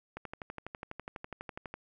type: click train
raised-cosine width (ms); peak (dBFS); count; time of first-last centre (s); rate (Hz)
0.5; -25; 20; 0.17-1.74; 12.1
effects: none